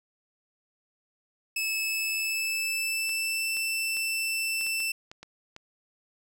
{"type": "tone with pitch glide", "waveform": "sawtooth", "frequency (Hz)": [2604, 2665], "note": ["E7", "E7"], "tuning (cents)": [-22, 18], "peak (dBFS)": -24, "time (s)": [1.56, 4.92], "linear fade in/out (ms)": 5, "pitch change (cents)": 40, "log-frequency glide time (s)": [1.79, 3.49]}
{"type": "clicks", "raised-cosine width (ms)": 0.2, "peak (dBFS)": -26, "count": 9, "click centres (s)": [3.093, 3.569, 3.969, 4.611, 4.666, 4.803, 5.115, 5.23, 5.564]}
{"effects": []}